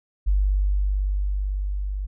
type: tone with level ramp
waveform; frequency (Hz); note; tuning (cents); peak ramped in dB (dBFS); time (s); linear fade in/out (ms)
sine; 49; G1; 0; -16 to -25; 0.26-2.07; 20
effects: none